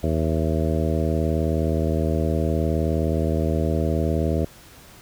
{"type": "harmonic tone with a mistuned harmonic", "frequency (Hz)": 79.3, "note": "D#2", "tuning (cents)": 33, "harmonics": [1, 2, 3, 4, 5, 6, 7, 8], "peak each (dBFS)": [-23, -26, -28, -29, -30, -31, -31, -32], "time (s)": [0.03, 4.45], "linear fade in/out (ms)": 5, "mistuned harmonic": 8, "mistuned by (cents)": 75, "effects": ["pink hiss -47 dBFS RMS until 5.01 s"]}